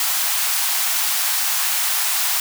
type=high-pass noise; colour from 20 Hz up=white; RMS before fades=-20 dBFS; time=0-2.4 s; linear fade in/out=2 ms; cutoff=700 Hz; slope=48 dB/octave; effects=none